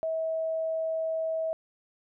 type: tone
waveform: sine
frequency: 645 Hz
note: E5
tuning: 38 cents flat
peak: -27 dBFS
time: 0.03-1.53 s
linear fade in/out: 0 ms
effects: none